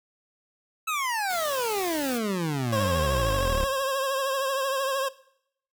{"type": "exponential sweep", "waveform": "25% pulse", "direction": "down", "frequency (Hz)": [1324, 33.21], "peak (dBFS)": -22, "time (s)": [0.87, 3.65], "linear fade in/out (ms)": 10}
{"type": "noise", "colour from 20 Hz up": "white", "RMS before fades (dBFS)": -37, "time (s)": [1.29, 2.19], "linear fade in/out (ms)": 20}
{"type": "tone with vibrato", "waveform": "25% pulse", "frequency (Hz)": 540, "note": "C#5", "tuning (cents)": -45, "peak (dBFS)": -21, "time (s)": [2.72, 5.09], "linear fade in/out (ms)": 10, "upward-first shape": "triangle", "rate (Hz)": 13, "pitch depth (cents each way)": 59}
{"effects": ["noise-tail reverb RT60 0.7 s tail -19 dB re dry"]}